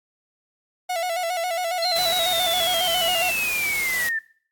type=tone with vibrato; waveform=45% pulse; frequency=698.5 Hz; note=F5; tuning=in tune; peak=-23 dBFS; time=0.89-3.31 s; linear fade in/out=10 ms; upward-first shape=square; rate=7.3 Hz; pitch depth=74 cents each way
type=linear sweep; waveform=sine; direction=down; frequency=4208 to 1760 Hz; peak=-22 dBFS; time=1.82-4.19 s; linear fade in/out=5 ms
type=noise; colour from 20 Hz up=white; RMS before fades=-30 dBFS; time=1.96-4.09 s; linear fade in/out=2 ms
effects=noise-tail reverb RT60 0.5 s tail -22 dB re dry + AAC 64 kbps